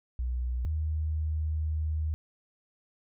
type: tone pair in turn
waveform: sine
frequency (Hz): 61.74 / 77.79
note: B1 / D#2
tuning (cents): 0 / 0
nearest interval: major third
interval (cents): 400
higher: second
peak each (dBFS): -28 / -27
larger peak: second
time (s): 0.19-0.65 / 0.65-2.14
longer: second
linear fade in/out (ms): 0
effects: none